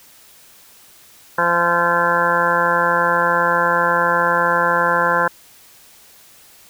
harmonic tone, 172.2 Hz, F3, 24 cents flat, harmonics 1 / 2 / 3 / 4 / 5 / 6 / 8 / 9 / 10, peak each -29 / -30 / -21 / -28 / -23 / -19 / -21 / -21 / -24 dBFS, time 1.38-5.28 s, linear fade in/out 5 ms, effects white hiss -47 dBFS RMS until 6.69 s

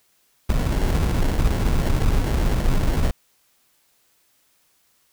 brown noise with sample-and-hold, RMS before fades -19 dBFS, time 0.49-3.11 s, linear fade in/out 5 ms, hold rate 1225 Hz, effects white hiss -63 dBFS RMS until 5.12 s

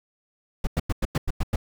brown noise bursts, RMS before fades -22 dBFS, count 8, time 0.64-1.56 s, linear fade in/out 5 ms, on 31 ms, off 96 ms, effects none

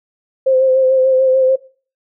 sine tone with vibrato, 523 Hz, C5, 1 cent flat, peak -9 dBFS, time 0.46-1.56 s, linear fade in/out 10 ms, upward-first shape sine, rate 6.8 Hz, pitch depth 27 cents each way, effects noise-tail reverb RT60 0.4 s tail -20 dB re dry

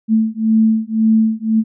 sine beating tone pair, 220 / 221.9 Hz, A3 / A3, 0 / +15 cents, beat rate 1.9 Hz, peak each -14 dBFS, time 0.08-1.64 s, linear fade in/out 50 ms, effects none

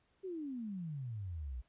sine exponential sweep, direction down, 393.1 to 57.4 Hz, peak -39 dBFS, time 0.23-1.62 s, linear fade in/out 20 ms, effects pink hiss -75 dBFS RMS until 1.68 s + resampled to 8000 Hz

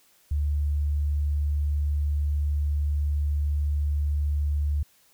sine tone, 73.2 Hz, D2, 5 cents flat, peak -22 dBFS, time 0.31-4.83 s, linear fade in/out 5 ms, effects white hiss -61 dBFS RMS until 5.13 s

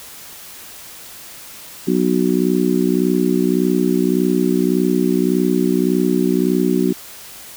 harmonic tone, 61.74 Hz, B1, in tune, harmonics 3 / 4 / 5 / 6, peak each -19 / -19 / -19 / -19 dBFS, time 1.87-6.93 s, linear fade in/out 10 ms, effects white hiss -37 dBFS RMS until 7.56 s

